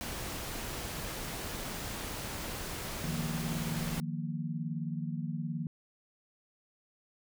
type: noise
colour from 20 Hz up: pink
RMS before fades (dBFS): -39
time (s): 0.01-4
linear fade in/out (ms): 0
type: chord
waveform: sine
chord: Eb suspended second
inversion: none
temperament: equal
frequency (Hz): 155.56 / 174.61 / 233.1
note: Eb3 / F3 / Bb3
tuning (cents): 0 / 0 / 0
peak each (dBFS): -36 / -38 / -39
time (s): 3.04-5.67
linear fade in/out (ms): 2
effects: none